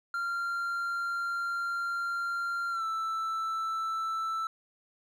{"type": "tone with pitch glide", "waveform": "triangle", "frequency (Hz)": [1385, 1324], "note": ["F6", "E6"], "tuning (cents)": [-15, 7], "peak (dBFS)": -28, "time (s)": [0.14, 4.47], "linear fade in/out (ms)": 2, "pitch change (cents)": -78, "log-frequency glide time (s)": [2.7, 2.84], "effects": []}